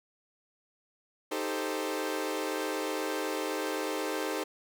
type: chord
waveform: sawtooth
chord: A half-diminished seventh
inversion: second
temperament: equal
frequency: 311.1 / 392 / 440 / 523.3 Hz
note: Eb4 / G4 / A4 / C5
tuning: 0 / 0 / 0 / 0 cents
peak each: -32 / -33 / -33 / -33 dBFS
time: 1.31-4.44 s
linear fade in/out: 10 ms
effects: none